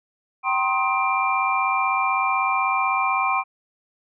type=tone cluster; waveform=sine; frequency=773 / 962 / 1058 / 1256 / 2372 Hz; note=G5 / B5 / C6 / D#6 / D7; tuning=-24 / -46 / +19 / +16 / +17 cents; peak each=-25 / -30 / -22 / -29 / -25 dBFS; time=0.43-3.44 s; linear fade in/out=50 ms; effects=none